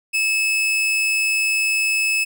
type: tone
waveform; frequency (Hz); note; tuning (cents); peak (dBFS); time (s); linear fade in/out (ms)
40% pulse; 2600; E7; -24; -16; 0.13-2.25; 20
effects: none